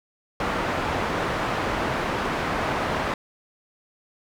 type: low-pass noise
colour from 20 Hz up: white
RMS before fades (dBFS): -26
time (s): 0.4-3.14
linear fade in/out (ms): 2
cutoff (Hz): 1300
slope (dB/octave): 12
effects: none